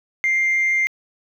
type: tone with amplitude modulation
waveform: sine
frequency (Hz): 2102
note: C7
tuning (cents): +7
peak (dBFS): -13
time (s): 0.24-0.87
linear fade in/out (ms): 0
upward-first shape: sine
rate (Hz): 183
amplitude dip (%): 30
effects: tanh soft clip ceiling -13 dBFS + 9-bit